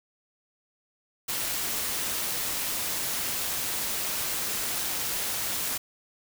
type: noise with amplitude modulation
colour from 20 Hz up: white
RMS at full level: -29 dBFS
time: 1.28-5.78 s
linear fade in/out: 10 ms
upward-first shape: sine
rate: 191 Hz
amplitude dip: 25%
effects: none